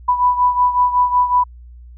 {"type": "beating tone pair", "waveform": "sine", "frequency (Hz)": [987.8, 993.2], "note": ["B5", "B5"], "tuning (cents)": [0, 9], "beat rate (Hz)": 5.4, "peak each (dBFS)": [-13, -18], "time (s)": [0.08, 1.44], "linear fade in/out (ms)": 10, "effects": ["added 60 Hz sine -36 dBFS peak until 1.97 s"]}